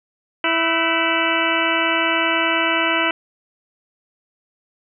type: harmonic tone with a mistuned harmonic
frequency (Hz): 329.6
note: E4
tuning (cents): 0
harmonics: 1 / 2 / 3 / 4 / 5 / 6 / 7 / 8 / 9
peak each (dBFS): -25 / -25 / -25 / -25 / -25 / -25 / -25 / -25 / -25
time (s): 0.44-3.11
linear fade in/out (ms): 2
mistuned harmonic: 5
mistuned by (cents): -130
effects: none